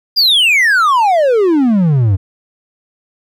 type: exponential sweep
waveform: triangle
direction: down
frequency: 4978 to 90.1 Hz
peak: -6 dBFS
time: 0.16-2.17 s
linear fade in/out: 20 ms
effects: none